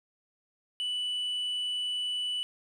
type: tone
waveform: sine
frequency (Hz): 2970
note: F#7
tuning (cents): +6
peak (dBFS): -27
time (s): 0.8-2.43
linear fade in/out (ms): 0
effects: tanh soft clip ceiling -28 dBFS + 10-bit